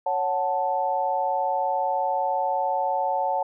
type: chord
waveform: sine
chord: F# minor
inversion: second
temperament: equal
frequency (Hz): 554.4 / 740 / 880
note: C#5 / F#5 / A5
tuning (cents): 0 / 0 / 0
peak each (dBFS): -28 / -26 / -25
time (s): 0.06-3.43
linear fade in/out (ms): 5
effects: none

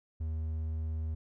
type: tone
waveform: triangle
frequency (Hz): 79.2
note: D#2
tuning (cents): +31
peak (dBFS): -30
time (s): 0.2-1.15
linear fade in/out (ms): 10
effects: none

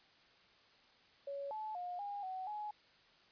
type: tone with pitch steps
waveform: sine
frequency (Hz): 560 / 864 / 714 / 812 / 750 / 841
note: C#5 / A5 / F5 / G#5 / F#5 / G#5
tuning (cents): +18 / -32 / +38 / -39 / +23 / +22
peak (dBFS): -40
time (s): 1.27-2.71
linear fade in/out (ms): 5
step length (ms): 240
effects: white hiss -66 dBFS RMS until 3.31 s + resampled to 11025 Hz

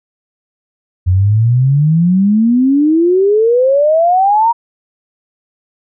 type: exponential sweep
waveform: sine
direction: up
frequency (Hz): 88.2 to 950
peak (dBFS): -7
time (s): 1.06-4.53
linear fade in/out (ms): 20
effects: none

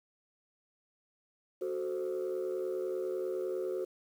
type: chord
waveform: sine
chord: F# diminished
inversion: none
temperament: equal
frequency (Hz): 370 / 440 / 523.3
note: F#4 / A4 / C5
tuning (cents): 0 / 0 / 0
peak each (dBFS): -33 / -38 / -37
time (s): 1.61-3.85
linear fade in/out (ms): 10
effects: tanh soft clip ceiling -28 dBFS + 10-bit

